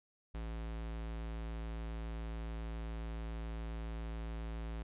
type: tone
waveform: square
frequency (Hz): 55.8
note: A1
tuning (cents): +25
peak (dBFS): -40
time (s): 0.34-4.83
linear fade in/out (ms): 10
effects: resampled to 8000 Hz